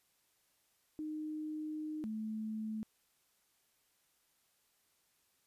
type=tone pair in turn; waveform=sine; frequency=307.8 / 217.6 Hz; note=D#4 / A3; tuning=-19 / -19 cents; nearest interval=tritone; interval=600 cents; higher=first; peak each=-38 / -37 dBFS; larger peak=second; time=0.99-2.04 / 2.04-2.83 s; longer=first; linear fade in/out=0 ms; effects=white hiss -75 dBFS RMS until 5.46 s + resampled to 32000 Hz